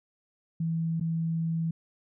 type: tone with dropouts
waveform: sine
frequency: 164 Hz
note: E3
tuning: 9 cents flat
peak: -26 dBFS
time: 0.6-1.71 s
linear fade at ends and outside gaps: 5 ms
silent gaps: 0.999-1.009 s
effects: none